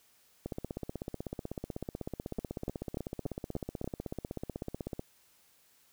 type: two click trains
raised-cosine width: 2 ms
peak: -23 / -21 dBFS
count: 74 / 6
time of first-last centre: 0.46-4.994 / 2.39-3.843 s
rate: 16.1 / 3.44 Hz
effects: white hiss -66 dBFS RMS until 5.92 s